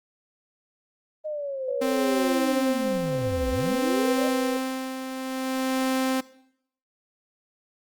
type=linear two-way sweep; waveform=sine; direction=down then up; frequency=622.3 to 52.6 to 622.3 Hz; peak=-28 dBFS; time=1.24-4.29 s; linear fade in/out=20 ms; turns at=3.5 s
type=tone with pitch glide; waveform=sine; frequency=554.4 to 493.9 Hz; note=C#5 to B4; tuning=0 to 0 cents; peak=-27 dBFS; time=1.68-4.57 s; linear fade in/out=5 ms; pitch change=-200 cents; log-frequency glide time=1.94-3.9 s
type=tone with tremolo; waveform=sawtooth; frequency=261.6 Hz; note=C4; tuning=in tune; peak=-18 dBFS; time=1.81-6.21 s; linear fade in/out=10 ms; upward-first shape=sine; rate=0.54 Hz; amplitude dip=65%
effects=noise-tail reverb RT60 0.7 s tail -19 dB re dry + Opus 24 kbps